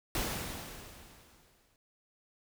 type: noise with exponential decay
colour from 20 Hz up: pink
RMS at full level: -32 dBFS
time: 0.15-1.76 s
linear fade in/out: 1 ms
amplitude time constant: 350 ms
effects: none